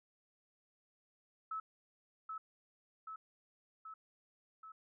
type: tone with echo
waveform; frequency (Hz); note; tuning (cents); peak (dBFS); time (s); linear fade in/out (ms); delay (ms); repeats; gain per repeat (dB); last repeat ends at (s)
sine; 1300; E6; -24; -38; 1.51-1.6; 5; 780; 4; -3; 4.72
effects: none